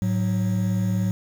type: tone pair together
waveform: triangle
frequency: 107.69 / 185 Hz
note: A2 / F#3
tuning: -37 / 0 cents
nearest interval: major sixth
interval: 937 cents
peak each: -21 dBFS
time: 0.02-1.11 s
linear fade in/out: 0 ms
effects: 7-bit